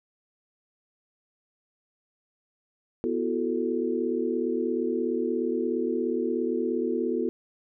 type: tone cluster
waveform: sine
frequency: 246.8 / 335.1 / 372.1 / 441.4 Hz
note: B3 / E4 / F#4 / A4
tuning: -1 / +29 / +10 / +5 cents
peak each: -30 dBFS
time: 3.04-7.29 s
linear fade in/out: 0 ms
effects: none

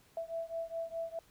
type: beating tone pair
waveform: sine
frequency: 660 / 664.8 Hz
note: E5 / E5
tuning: +2 / +15 cents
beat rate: 4.8 Hz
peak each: -39 / -40 dBFS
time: 0.17-1.19 s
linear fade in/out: 2 ms
effects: pink hiss -65 dBFS RMS until 1.3 s

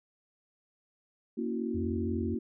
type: chord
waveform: sine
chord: F# dominant seventh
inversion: first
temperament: equal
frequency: 233.1 / 277.2 / 329.6 / 370 Hz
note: A#3 / C#4 / E4 / F#4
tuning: 0 / 0 / 0 / 0 cents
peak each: -33 / -39 / -37 / -37 dBFS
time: 1.37-2.39 s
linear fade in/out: 10 ms
type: tone with vibrato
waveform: sine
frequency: 87.31 Hz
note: F2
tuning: in tune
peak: -34 dBFS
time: 1.74-2.35 s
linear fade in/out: 10 ms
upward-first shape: sine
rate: 16 Hz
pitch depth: 130 cents each way
effects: none

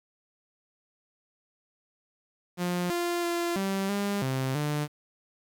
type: tone with pitch steps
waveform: sawtooth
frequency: 177.4 / 347.1 / 343.7 / 194.3 / 201.7 / 131.9 / 148.6 Hz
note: F3 / F4 / F4 / G3 / G3 / C3 / D3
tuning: +27 / -11 / -28 / -15 / +50 / +14 / +21 cents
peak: -23 dBFS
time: 2.57-4.88 s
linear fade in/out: 50 ms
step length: 330 ms
effects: 9-bit

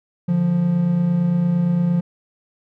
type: tone pair together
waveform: triangle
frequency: 146.14 / 174.9 Hz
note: D3 / F3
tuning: -8 / +3 cents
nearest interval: minor third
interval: 311 cents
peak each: -22 / -14 dBFS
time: 0.28-2.01 s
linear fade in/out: 10 ms
effects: none

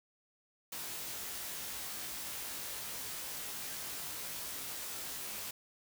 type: noise with comb filter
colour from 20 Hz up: white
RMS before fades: -42 dBFS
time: 0.72-5.51 s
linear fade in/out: 5 ms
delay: 19 ms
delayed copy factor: +0.9
effects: none

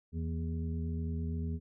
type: harmonic tone with a mistuned harmonic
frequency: 82.41 Hz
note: E2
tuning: in tune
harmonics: 1 / 2 / 3 / 5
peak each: -34 / -39 / -41 / -49 dBFS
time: 0.12-1.6 s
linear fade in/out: 50 ms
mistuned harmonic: 3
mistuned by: -62 cents
effects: none

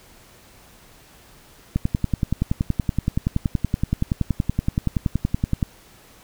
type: click train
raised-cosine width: 5 ms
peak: -7 dBFS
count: 42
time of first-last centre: 1.76-5.628 s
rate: 10.6 Hz
effects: pink hiss -50 dBFS RMS until 6.23 s

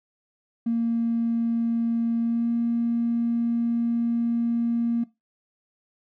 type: tone with pitch glide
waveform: triangle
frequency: 231.5 to 234.1 Hz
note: A#3 to A#3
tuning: -12 to +8 cents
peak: -17 dBFS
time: 0.66-5.04 s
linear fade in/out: 10 ms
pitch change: +20 cents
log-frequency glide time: 2.21-2.49 s
effects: noise-tail reverb RT60 0.2 s tail -21 dB re dry + tanh soft clip ceiling -19 dBFS

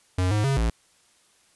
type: tone with pitch steps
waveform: square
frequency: 91.6 / 105.5 / 136.7 / 56.4 Hz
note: F#2 / G#2 / C#3 / A1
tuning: -17 / +28 / -24 / +44 cents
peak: -21 dBFS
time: 0.18-0.7 s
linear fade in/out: 5 ms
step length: 130 ms
effects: white hiss -61 dBFS RMS until 1.55 s + resampled to 24000 Hz

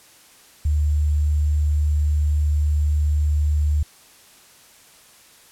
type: tone with sample-and-hold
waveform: sine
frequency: 74.7 Hz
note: D2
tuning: 30 cents sharp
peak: -16 dBFS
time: 0.65-3.83 s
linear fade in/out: 5 ms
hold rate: 7350 Hz
effects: white hiss -50 dBFS RMS until 5.51 s + low-pass 12000 Hz 12 dB/octave

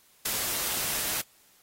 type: noise with ADSR envelope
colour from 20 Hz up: white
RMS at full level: -27 dBFS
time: 0.25-1.22 s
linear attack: 8 ms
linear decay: 7 ms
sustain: -3 dB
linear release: 15 ms
effects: white hiss -61 dBFS RMS until 1.62 s + AAC 48 kbps

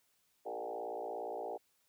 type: tone with frequency modulation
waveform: sine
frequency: 598 Hz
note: D5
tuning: 31 cents sharp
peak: -38 dBFS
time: 0.45-1.58 s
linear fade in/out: 20 ms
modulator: 57.2 Hz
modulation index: 3.9
effects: white hiss -75 dBFS RMS until 1.88 s

